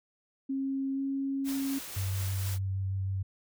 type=tone with pitch glide; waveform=sine; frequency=270.2 to 272.9 Hz; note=C#4 to C#4; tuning=-44 to -27 cents; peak=-29 dBFS; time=0.49-1.79 s; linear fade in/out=10 ms; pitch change=+17 cents; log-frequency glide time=0.94-1 s
type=noise with tremolo; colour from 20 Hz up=white; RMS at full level=-40 dBFS; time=1.44-2.59 s; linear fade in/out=50 ms; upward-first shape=triangle; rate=4.1 Hz; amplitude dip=30%
type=tone with vibrato; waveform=sine; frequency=96.1 Hz; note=G2; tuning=34 cents flat; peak=-29 dBFS; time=1.96-3.23 s; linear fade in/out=10 ms; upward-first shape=square; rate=6.3 Hz; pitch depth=9 cents each way
effects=none